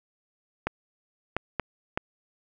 clicks, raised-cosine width 0.5 ms, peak -11 dBFS, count 4, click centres 0.67 / 1.366 / 1.597 / 1.975 s, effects none

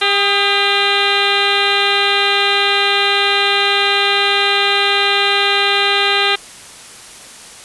harmonic tone with a mistuned harmonic, 400.2 Hz, G4, 36 cents sharp, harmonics 1 / 2 / 3 / 4 / 5 / 6 / 7 / 8 / 9 / 10, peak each -21 / -21 / -21 / -21 / -21 / -21 / -21 / -21 / -21 / -21 dBFS, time 0.01-6.36 s, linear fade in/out 10 ms, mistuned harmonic 3, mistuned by +59 cents, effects white hiss -36 dBFS RMS until 7.64 s + resampled to 24000 Hz

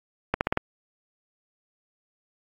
accelerating click train, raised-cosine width 0.5 ms, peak -7 dBFS, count 5, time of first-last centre 0.34-0.574 s, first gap 69 ms, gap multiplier 0.89, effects AAC 32 kbps

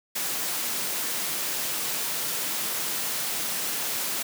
white high-pass noise, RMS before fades -29 dBFS, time 0.15-4.23 s, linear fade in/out 10 ms, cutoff 130 Hz, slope 24 dB/octave, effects none

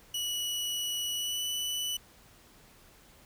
sawtooth tone with pitch glide, 2936 to 2975 Hz, F#7 to F#7, -14 to +9 cents, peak -28 dBFS, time 0.14-1.97 s, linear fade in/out 5 ms, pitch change +23 cents, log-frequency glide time 1.15-1.43 s, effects pink hiss -58 dBFS RMS until 3.25 s

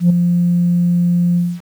sine tone with ADSR envelope, 174.61 Hz, F3, in tune, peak -3 dBFS, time 0-1.61 s, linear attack 100 ms, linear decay 8 ms, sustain -7 dB, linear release 240 ms, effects tanh soft clip ceiling -5 dBFS + 7-bit

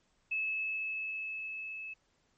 sine tone with level ramp, 2601 Hz, E7, 24 cents flat, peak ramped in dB -30 to -40 dBFS, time 0.31-1.94 s, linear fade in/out 10 ms, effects pink hiss -73 dBFS RMS until 2.37 s + MP3 32 kbps

